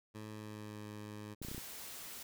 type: tone with pitch glide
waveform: 15% pulse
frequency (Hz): 107.6 to 105.45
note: A2 to G#2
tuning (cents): -38 to +27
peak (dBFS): -39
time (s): 0.14-1.35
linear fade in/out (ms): 20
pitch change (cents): -35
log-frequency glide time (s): 0.29-0.83
type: clicks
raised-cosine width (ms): 3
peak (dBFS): -32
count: 6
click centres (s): 1.417 / 1.449 / 1.485 / 1.515 / 1.547 / 1.58
type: noise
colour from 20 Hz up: white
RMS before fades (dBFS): -48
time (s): 1.42-2.23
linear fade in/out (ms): 5
effects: none